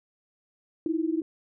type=tone pair together; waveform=sine; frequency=314.1 / 335.4 Hz; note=D#4 / E4; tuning=+16 / +30 cents; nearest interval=minor second; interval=114 cents; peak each=-27 / -28 dBFS; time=0.86-1.22 s; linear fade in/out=2 ms; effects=none